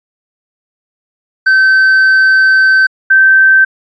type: tone pair in turn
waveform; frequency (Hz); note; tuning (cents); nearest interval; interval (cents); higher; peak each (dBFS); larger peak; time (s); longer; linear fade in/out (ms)
triangle / sine; 1542 / 1552.7; G6 / G6; -29 / -17; unison; 12; second; -3; neither; 1.46-2.87 / 3.1-3.65; first; 10
effects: resampled to 16000 Hz